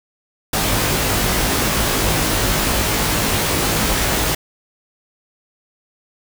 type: noise with comb filter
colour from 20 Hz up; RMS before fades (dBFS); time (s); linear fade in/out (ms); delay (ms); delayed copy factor
pink; -18; 0.53-4.35; 5; 19; +1
effects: none